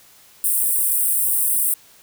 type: high-pass noise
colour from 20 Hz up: pink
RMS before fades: -19 dBFS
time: 0.44-1.74 s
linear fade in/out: 2 ms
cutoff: 8400 Hz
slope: 96 dB/octave
effects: white hiss -50 dBFS RMS until 2.02 s